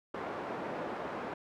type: band-pass noise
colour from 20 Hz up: pink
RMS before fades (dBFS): -39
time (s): 0.14-1.34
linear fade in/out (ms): 5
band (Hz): 290 to 1200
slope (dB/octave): 12
effects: none